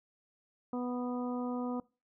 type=harmonic tone; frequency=246.9 Hz; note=B3; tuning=in tune; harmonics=1 / 2 / 3 / 4 / 5; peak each=-34 / -40 / -44 / -46 / -48 dBFS; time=0.73-1.8 s; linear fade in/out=2 ms; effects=noise-tail reverb RT60 0.3 s tail -22 dB re dry